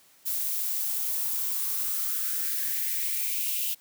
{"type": "noise with high-pass filter sweep", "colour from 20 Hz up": "violet", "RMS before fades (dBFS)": -29, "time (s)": [0.25, 3.75], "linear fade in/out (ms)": 20, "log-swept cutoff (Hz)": [540, 2900], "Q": 4.6, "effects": ["white hiss -59 dBFS RMS until 3.8 s", "high-pass 100 Hz 12 dB/octave"]}